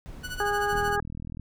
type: noise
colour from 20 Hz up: brown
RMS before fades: -40 dBFS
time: 0.06-0.9 s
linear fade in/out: 0 ms
type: tone with tremolo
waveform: sawtooth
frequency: 1480 Hz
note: F#6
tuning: in tune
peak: -28 dBFS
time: 0.23-0.97 s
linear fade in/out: 20 ms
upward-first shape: sine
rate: 13 Hz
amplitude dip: 80%
type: harmonic tone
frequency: 410 Hz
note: G#4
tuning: 22 cents flat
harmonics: 1 / 2 / 3 / 4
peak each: -29 / -28 / -32 / -30 dBFS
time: 0.4-1 s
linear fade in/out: 2 ms
type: click train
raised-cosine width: 5 ms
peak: -25 dBFS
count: 28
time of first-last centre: 0.73-1.397 s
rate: 40.5 Hz
effects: none